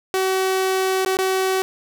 sawtooth tone with dropouts, 378.6 Hz, F#4, 40 cents sharp, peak -14 dBFS, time 0.14-1.62 s, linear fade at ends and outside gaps 0 ms, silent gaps 1.049-1.061 / 1.17-1.188 s, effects none

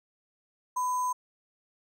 sine tone with sample-and-hold, 1000 Hz, B5, 21 cents sharp, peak -26 dBFS, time 0.76-1.13 s, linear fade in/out 10 ms, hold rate 7350 Hz, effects low-pass 12000 Hz 12 dB/octave

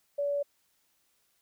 sine tone, 572 Hz, D5, 46 cents flat, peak -27 dBFS, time 0.18-0.43 s, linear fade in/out 10 ms, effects white hiss -72 dBFS RMS until 1.41 s

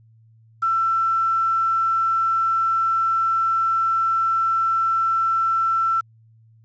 sine tone with quantisation, 1340 Hz, E6, 28 cents sharp, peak -17 dBFS, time 0.62-6.01 s, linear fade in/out 10 ms, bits 7, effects added 112 Hz sine -50 dBFS peak until 6.64 s + resampled to 16000 Hz

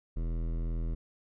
sine tone with hard clipping, 41.31 Hz, E1, 4 cents sharp, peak -32 dBFS, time 0.16-0.95 s, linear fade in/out 10 ms, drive 16 dB, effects none

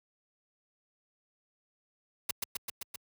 white noise with echo, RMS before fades -31 dBFS, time 2.29-2.31 s, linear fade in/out 5 ms, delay 130 ms, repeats 5, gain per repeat -2 dB, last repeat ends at 2.96 s, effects high-pass 60 Hz 12 dB/octave

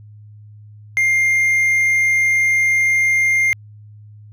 triangle tone, 2111 Hz, C7, 15 cents sharp, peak -11 dBFS, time 0.97-3.53 s, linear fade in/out 0 ms, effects added 105 Hz sine -38 dBFS peak until 4.32 s

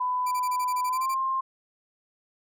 sine tone with pitch glide, 1000 to 1058.2 Hz, B5 to C6, +21 to +19 cents, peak -24 dBFS, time 0-1.41 s, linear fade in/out 10 ms, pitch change +98 cents, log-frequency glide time 0.87-1.08 s
10% pulse tone bursts, 2349 Hz, D7, in tune, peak -27 dBFS, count 11, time 0.26-1.146 s, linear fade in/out 10 ms, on 56 ms, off 27 ms
effects none

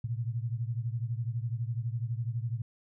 sine beating tone pair, 113.6 / 125.6 Hz, A#2 / B2, -44 / +30 cents, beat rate 12 Hz, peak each -32 / -35 dBFS, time 0.04-2.62 s, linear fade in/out 5 ms, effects none

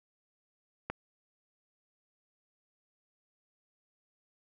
click, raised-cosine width 0.5 ms, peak -19 dBFS, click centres 0.9 s, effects none

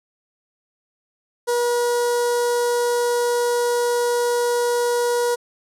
sawtooth tone with notch filter, 481.1 Hz, B4, 45 cents flat, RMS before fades -20 dBFS, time 1.47-5.36 s, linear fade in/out 20 ms, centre 2500 Hz, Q 0.69, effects low-pass 12000 Hz 12 dB/octave

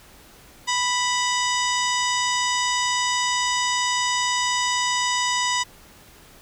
harmonic tone with a mistuned harmonic, 987.8 Hz, B5, in tune, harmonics 1 / 2 / 3 / 4 / 5 / 6 / 7 / 8, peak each -24 / -27 / -29 / -30 / -31 / -32 / -32 / -33 dBFS, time 0.67-5.64 s, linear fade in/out 20 ms, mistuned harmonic 4, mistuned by -110 cents, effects pink hiss -49 dBFS RMS until 6.41 s

